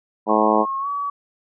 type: harmonic tone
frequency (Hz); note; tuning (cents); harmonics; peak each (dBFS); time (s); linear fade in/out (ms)
107.8; A2; -35; 2 / 3 / 4 / 5 / 6 / 7 / 8 / 9; -23 / -23 / -23 / -23 / -23 / -23 / -23 / -23; 0.26-0.66; 50
type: tone with pitch glide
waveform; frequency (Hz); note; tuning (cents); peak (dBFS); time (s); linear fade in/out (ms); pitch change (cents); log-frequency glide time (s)
sine; 1083 to 1138.2; C#6 to C#6; -41 to +45; -22; 0.29-1.1; 5; +86; 0.79-0.88
effects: none